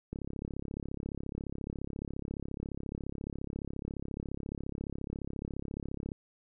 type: click train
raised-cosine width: 3 ms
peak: -25 dBFS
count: 207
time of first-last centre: 0.13-6.118 s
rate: 34.4 Hz
effects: none